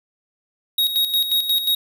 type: tone with tremolo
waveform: square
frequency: 3777 Hz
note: A#7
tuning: 22 cents sharp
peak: -16 dBFS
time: 0.78-1.75 s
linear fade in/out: 5 ms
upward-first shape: square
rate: 5.6 Hz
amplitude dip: 60%
effects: none